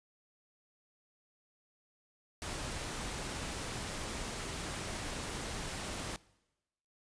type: noise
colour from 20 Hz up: pink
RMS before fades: -40 dBFS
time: 2.42-6.16 s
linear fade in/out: 0 ms
effects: noise-tail reverb RT60 1.0 s tail -22 dB re dry + resampled to 22050 Hz